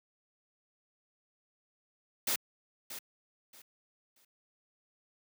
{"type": "noise with echo", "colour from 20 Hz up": "white", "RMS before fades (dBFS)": -31, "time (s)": [2.27, 2.36], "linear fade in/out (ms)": 5, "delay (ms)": 630, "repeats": 3, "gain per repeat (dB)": -12, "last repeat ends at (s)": 4.25, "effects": ["high-pass 150 Hz 12 dB/octave"]}